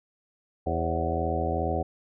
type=harmonic tone with a mistuned harmonic; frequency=82.41 Hz; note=E2; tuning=in tune; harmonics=1 / 2 / 3 / 4 / 5 / 6 / 7 / 8 / 9; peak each=-30 / -36 / -36 / -35 / -34 / -34 / -36 / -36 / -31 dBFS; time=0.66-1.83 s; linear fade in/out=10 ms; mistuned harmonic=6; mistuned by=+96 cents; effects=none